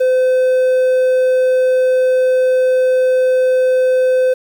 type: tone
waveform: triangle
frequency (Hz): 512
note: C5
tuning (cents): -38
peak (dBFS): -8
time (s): 0-4.34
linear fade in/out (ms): 10
effects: 7-bit